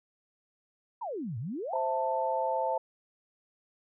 sine exponential two-way sweep, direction down then up, 1018 to 105 to 1018 Hz, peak -33 dBFS, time 1.01-1.77 s, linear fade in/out 10 ms, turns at 1.38 s
sine chord, A minor, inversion first, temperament equal with one note detuned, 523.3 / 659.3 / 885.6 Hz, C5 / E5 / A5, 0 / 0 / +11 cents, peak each -32 / -33 / -30 dBFS, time 1.73-2.78 s, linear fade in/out 5 ms
effects none

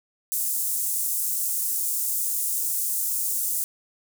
pink high-pass noise, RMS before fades -26 dBFS, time 0.32-3.64 s, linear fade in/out 0 ms, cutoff 8100 Hz, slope 24 dB/octave, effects none

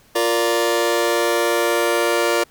sawtooth chord, Bb major, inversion second, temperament just, 349.6 / 466.2 / 582.7 Hz, F4 / Bb4 / D5, +2 / 0 / -14 cents, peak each -17 dBFS, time 0.15-2.44 s, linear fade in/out 10 ms, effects pink hiss -53 dBFS RMS until 2.5 s

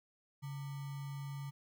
sine tone with sample-and-hold, 139.9 Hz, C#3, 16 cents sharp, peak -40 dBFS, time 0.42-1.51 s, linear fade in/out 20 ms, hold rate 1050 Hz, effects none

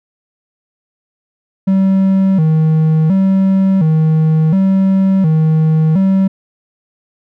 triangle tone with vibrato, 174.1 Hz, F3, 5 cents flat, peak -6 dBFS, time 1.67-6.28 s, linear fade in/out 10 ms, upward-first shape square, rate 0.7 Hz, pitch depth 170 cents each way, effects none

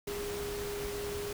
sine tone in noise, 409.1 Hz, G#4, 26 cents flat, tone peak -36 dBFS, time 0.07-1.33 s, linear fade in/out 5 ms, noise pink, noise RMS -41 dBFS, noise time 0.07-1.33 s, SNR +2 dB, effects none

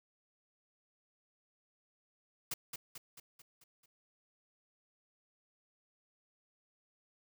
white noise with echo, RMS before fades -38 dBFS, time 2.51-2.54 s, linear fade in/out 5 ms, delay 220 ms, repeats 6, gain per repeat -5 dB, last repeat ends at 3.86 s, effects none

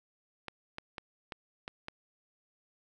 clicks, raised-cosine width 0.3 ms, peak -23 dBFS, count 6, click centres 0.483 / 0.784 / 0.982 / 1.322 / 1.679 / 1.884 s, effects none

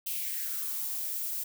violet noise with high-pass filter sweep, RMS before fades -34 dBFS, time 0.06-1.44 s, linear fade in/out 10 ms, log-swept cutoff 2900 to 340 Hz, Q 4.7, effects none

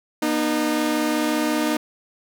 sawtooth tone pair together, 240.6 / 306 Hz, B3 / D#4, -45 / -29 cents, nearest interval major third, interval 416 cents, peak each -21 / -17 dBFS, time 0.22-1.77 s, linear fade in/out 5 ms, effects none

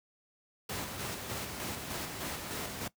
pink noise with tremolo, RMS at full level -37 dBFS, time 0.69-2.88 s, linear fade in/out 5 ms, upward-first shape square, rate 3.3 Hz, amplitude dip 35%, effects noise-tail reverb RT60 0.1 s tail -19 dB re dry + high-pass 80 Hz 12 dB/octave

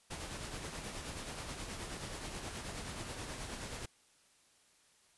pink noise with tremolo, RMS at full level -42 dBFS, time 0.1-3.86 s, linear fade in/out 10 ms, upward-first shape sine, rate 9.4 Hz, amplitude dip 40%, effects white hiss -68 dBFS RMS until 5.17 s + resampled to 24000 Hz

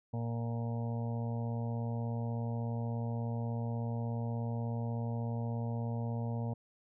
harmonic tone, 116.54 Hz, A#2, in tune, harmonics 1 / 2 / 4 / 5 / 6 / 7 / 8, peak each -34 / -40 / -46 / -48 / -50 / -51 / -52 dBFS, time 0.13-6.54 s, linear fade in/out 10 ms, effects none

